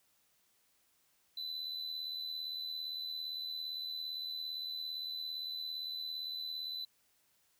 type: tone with amplitude modulation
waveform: triangle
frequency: 4005 Hz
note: B7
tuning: 23 cents sharp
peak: -35 dBFS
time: 1.37-6.85 s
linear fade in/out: 5 ms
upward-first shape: sine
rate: 77.6 Hz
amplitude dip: 50%
effects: white hiss -73 dBFS RMS until 7.59 s